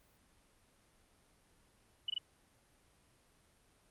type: tone bursts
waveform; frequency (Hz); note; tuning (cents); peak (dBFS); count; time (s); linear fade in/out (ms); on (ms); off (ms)
sine; 2960; F#7; 0; -33; 3; 2.08-2.182; 5; 20; 21
effects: pink hiss -69 dBFS RMS until 3.9 s + Opus 32 kbps